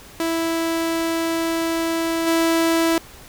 sawtooth tone with level steps, 329.6 Hz, E4, in tune, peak -16 / -12 dBFS, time 0.2-2.98 s, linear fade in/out 0 ms, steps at 2.26 s, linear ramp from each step 20 ms, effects pink hiss -43 dBFS RMS until 3.28 s

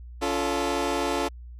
20% pulse chord, Db augmented, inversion none, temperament equal with one note detuned, 282.7 / 349.2 / 440 Hz, Db4 / F4 / A4, +34 / 0 / 0 cents, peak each -24 dBFS, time 0.21-1.29 s, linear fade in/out 20 ms, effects added 60 Hz sine -39 dBFS peak until 1.59 s + low-pass 10000 Hz 12 dB/octave

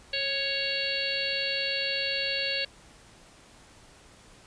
harmonic tone with a mistuned harmonic, 554.4 Hz, C#5, in tune, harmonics 1 / 3 / 4 / 5 / 6 / 7 / 8, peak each -36 / -36 / -37 / -32 / -38 / -36 / -32 dBFS, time 0.13-2.65 s, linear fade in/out 5 ms, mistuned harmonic 1, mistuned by -28 cents, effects pink hiss -54 dBFS RMS until 4.46 s + resampled to 22050 Hz

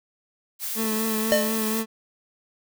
blue noise, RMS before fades -30 dBFS, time 0.59-1.84 s, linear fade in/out 50 ms
30% pulse tone with vibrato, 220 Hz, A3, in tune, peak -22 dBFS, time 0.75-1.86 s, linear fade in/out 50 ms, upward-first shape triangle, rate 4.1 Hz, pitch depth 31 cents each way
square tone with exponential decay, 605 Hz, D#5, 49 cents flat, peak -15 dBFS, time 1.32-1.64 s, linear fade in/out 0 ms, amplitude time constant 68 ms
effects none

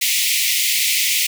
pink high-pass noise, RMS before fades -18 dBFS, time 0.01-1.27 s, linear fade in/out 10 ms, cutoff 2000 Hz, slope 96 dB/octave, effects none

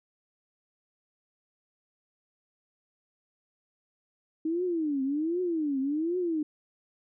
sine tone with vibrato, 311.1 Hz, D#4, in tune, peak -26 dBFS, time 4.45-6.43 s, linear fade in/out 5 ms, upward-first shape triangle, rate 1.3 Hz, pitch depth 300 cents each way, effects none

